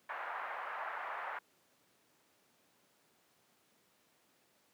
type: band-pass noise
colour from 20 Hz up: pink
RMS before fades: -42 dBFS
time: 0.09-1.39 s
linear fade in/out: 5 ms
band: 740 to 1800 Hz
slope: 24 dB/octave
effects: pink hiss -71 dBFS RMS until 4.73 s + high-pass 200 Hz 12 dB/octave